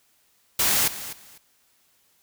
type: noise with echo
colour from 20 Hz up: white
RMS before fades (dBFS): -21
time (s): 0.59-0.88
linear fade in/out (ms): 5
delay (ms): 250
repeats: 2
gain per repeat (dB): -14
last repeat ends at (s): 1.38
effects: white hiss -64 dBFS RMS until 2.22 s